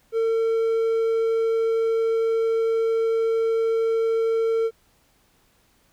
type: tone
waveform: triangle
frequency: 452.2 Hz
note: A4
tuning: 47 cents sharp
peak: -17 dBFS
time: 0.12-4.71 s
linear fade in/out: 50 ms
effects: pink hiss -62 dBFS RMS until 5.92 s